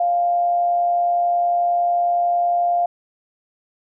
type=tone with amplitude modulation; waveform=sine; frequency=698.5 Hz; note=F5; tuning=in tune; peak=-14 dBFS; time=0-2.86 s; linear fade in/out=5 ms; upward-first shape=sine; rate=131 Hz; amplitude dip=30%; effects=none